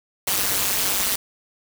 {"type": "noise with amplitude modulation", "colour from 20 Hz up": "white", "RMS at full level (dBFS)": -18, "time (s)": [0.27, 1.16], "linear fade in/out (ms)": 5, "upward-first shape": "sine", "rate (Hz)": 196, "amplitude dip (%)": 100, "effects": []}